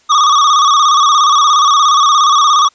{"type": "tone with vibrato", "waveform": "square", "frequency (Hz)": 1174.7, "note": "D6", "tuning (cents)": 0, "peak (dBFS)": -7, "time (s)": [0.09, 2.69], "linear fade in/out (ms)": 20, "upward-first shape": "square", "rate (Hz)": 17, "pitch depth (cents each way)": 75, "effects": ["white hiss -51 dBFS RMS until 2.74 s", "resampled to 16000 Hz"]}